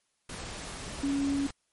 sine tone in noise, 279 Hz, C#4, 11 cents sharp, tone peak -26 dBFS, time 1.03-1.47 s, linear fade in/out 5 ms, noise pink, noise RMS -40 dBFS, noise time 0.29-1.51 s, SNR +11 dB, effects white hiss -75 dBFS RMS until 1.72 s + MP3 48 kbps

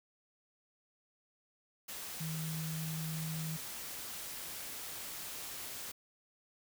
sine tone in noise, 159.2 Hz, D#3, 40 cents sharp, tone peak -37 dBFS, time 2.2-3.57 s, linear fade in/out 10 ms, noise white, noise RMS -44 dBFS, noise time 1.88-5.92 s, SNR +4 dB, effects none

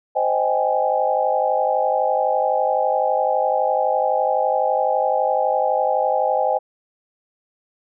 sine chord, Ab major seventh, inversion first, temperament just, 519.1 / 623 / 778.7 / 830.6 Hz, C5 / Eb5 / G5 / Ab5, -14 / +2 / -12 / 0 cents, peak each -22 dBFS, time 0.15-6.59 s, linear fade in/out 20 ms, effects none

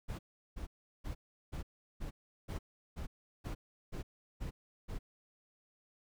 brown noise bursts, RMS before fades -40 dBFS, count 11, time 0.08-4.99 s, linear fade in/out 20 ms, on 110 ms, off 370 ms, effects none

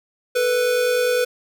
square tone pair together, 444.1 / 493.9 Hz, A4 / B4, +16 / 0 cents, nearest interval major second, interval 184 cents, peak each -27 / -18 dBFS, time 0.35-1.25 s, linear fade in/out 10 ms, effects none

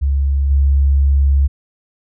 sine tone with level steps, 69.3 Hz, C#2, in tune, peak -12 / -9 dBFS, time 0.01-1.48 s, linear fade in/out 20 ms, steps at 0.5 s, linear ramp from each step 10 ms, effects none

